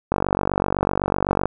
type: click train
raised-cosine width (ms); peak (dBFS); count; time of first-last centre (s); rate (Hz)
1; -5; 65; 0.12-1.456; 47.9
effects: none